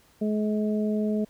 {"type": "harmonic tone", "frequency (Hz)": 212.5, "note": "G#3", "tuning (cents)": 40, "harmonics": [1, 2, 3], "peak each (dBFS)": [-24, -30, -34], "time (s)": [0.21, 1.25], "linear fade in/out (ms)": 10, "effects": ["pink hiss -60 dBFS RMS until 1.29 s"]}